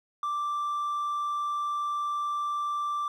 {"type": "tone", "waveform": "triangle", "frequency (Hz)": 1174.7, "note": "D6", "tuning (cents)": 0, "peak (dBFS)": -25, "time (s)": [0.23, 3.08], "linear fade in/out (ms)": 2, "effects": ["tanh soft clip ceiling -21 dBFS"]}